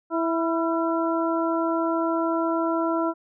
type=harmonic tone with a mistuned harmonic; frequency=329.6 Hz; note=E4; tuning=in tune; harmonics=1 / 2 / 3 / 4; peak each=-24 / -27 / -29 / -30 dBFS; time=0.1-3.14 s; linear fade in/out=50 ms; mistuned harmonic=4; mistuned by=+45 cents; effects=none